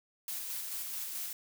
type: noise with tremolo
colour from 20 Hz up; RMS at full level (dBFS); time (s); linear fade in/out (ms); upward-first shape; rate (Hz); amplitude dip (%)
blue; -38; 0.28-1.33; 2; square; 4.6; 25
effects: none